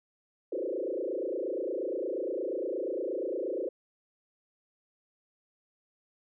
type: tone with frequency modulation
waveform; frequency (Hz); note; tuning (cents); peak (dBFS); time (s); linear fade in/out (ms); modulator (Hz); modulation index
sine; 440; A4; 0; -30; 0.52-3.69; 5; 28.5; 3.8
effects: none